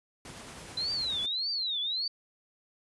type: noise with tremolo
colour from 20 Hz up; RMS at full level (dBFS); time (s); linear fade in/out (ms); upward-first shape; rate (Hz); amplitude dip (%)
pink; -44; 0.25-1.26; 2; triangle; 9.3; 25
type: tone with vibrato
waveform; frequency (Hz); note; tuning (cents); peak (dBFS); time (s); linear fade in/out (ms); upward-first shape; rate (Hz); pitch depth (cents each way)
sine; 3988; B7; +16; -29; 0.77-2.08; 5; triangle; 1.7; 290
effects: high-pass 60 Hz 12 dB/octave + resampled to 24000 Hz